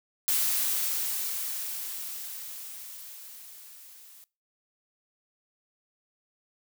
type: noise with level ramp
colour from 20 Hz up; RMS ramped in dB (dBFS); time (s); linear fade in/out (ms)
blue; -25 to -52; 0.28-4.24; 0
effects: noise-tail reverb RT60 0.3 s tail -22 dB re dry